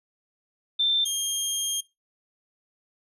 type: tone pair in turn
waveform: sine / 20% pulse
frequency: 3566 / 3217 Hz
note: A7 / G7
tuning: +22 / +44 cents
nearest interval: major second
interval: 178 cents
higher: first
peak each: -20 dBFS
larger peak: neither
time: 0.79-1.05 / 1.05-1.81 s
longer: second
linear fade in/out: 10 ms
effects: noise-tail reverb RT60 0.2 s tail -19 dB re dry + resampled to 32000 Hz